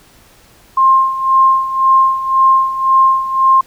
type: tone with tremolo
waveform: sine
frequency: 1060 Hz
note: C6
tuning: 22 cents sharp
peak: -5 dBFS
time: 0.77-3.61 s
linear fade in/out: 5 ms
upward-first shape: sine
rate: 1.9 Hz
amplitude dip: 75%
effects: pink hiss -46 dBFS RMS until 3.66 s